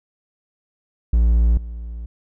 triangle tone with level steps, 57.4 Hz, A#1, 26 cents flat, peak -10 / -26 dBFS, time 1.13-2.06 s, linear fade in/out 5 ms, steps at 1.57 s, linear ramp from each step 5 ms, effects none

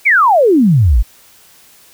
sine exponential sweep, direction down, 2400 to 46.25 Hz, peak -6 dBFS, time 0.05-1.03 s, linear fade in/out 20 ms, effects white hiss -45 dBFS RMS until 1.93 s

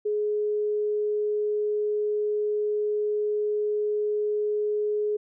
sine tone, 420 Hz, G#4, 19 cents sharp, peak -23 dBFS, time 0.05-5.17 s, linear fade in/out 10 ms, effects none

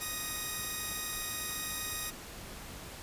5% pulse tone pair together, 1244.5 / 1880.8 Hz, D#6 / A#6, 0 / +15 cents, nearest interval perfect fifth, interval 715 cents, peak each -27 dBFS, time 0-2.11 s, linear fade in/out 20 ms, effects pink hiss -46 dBFS RMS until 3.02 s + resampled to 32000 Hz

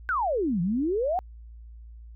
sine exponential two-way sweep, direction down then up, 1568 to 164.5 to 774 Hz, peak -23 dBFS, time 0.09-1.19 s, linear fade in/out 0 ms, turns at 0.61 s, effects added 57 Hz sine -42 dBFS peak until 2.15 s

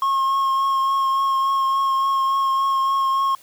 triangle tone with vibrato, 1081 Hz, C#6, 44 cents flat, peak -15 dBFS, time 0.02-3.35 s, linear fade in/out 2 ms, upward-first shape triangle, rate 3.5 Hz, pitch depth 18 cents each way, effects white hiss -50 dBFS RMS until 3.42 s

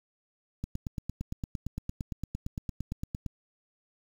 click train, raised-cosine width 5 ms, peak -21 dBFS, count 24, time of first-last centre 0.64-3.263 s, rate 8.77 Hz, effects 8-bit

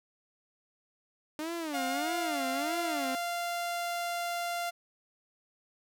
sawtooth tone with vibrato, 298.3 Hz, D4, 27 cents sharp, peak -30 dBFS, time 1.39-3.15 s, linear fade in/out 0 ms, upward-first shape sine, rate 1.6 Hz, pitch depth 230 cents each way
sawtooth tone with pitch glide, 710 to 693.8 Hz, F5 to F5, +28 to -12 cents, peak -28 dBFS, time 1.73-4.71 s, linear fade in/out 20 ms, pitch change -40 cents, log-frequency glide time 2.1-2.39 s
effects none

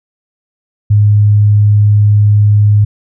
sine tone, 104.1 Hz, G#2, 5 cents sharp, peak -4 dBFS, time 0.9-2.85 s, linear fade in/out 10 ms, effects none

